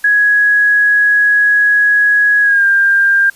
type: tone with pitch glide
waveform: sine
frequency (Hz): 1669 to 1596.4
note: G#6 to G6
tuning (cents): +8 to +31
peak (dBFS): -7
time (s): 0.04-3.3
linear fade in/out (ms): 5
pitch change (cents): -77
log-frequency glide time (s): 2.42-2.65
effects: white hiss -43 dBFS RMS until 3.35 s + resampled to 32000 Hz